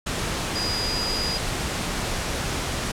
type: tone in noise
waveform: sine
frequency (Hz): 4900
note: D#8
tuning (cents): -27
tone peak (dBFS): -26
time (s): 0.55-1.38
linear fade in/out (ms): 10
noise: pink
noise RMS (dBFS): -27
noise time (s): 0.06-2.92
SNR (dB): -2
effects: low-pass 9000 Hz 12 dB/octave